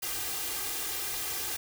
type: noise with comb filter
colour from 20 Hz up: white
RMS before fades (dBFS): -34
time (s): 0.02-1.57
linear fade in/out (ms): 10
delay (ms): 2.5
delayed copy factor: +0.8
effects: none